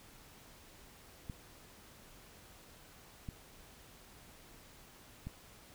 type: clicks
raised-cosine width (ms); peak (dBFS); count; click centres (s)
5; -29; 3; 1.298 / 3.288 / 5.27
effects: pink hiss -58 dBFS RMS until 5.74 s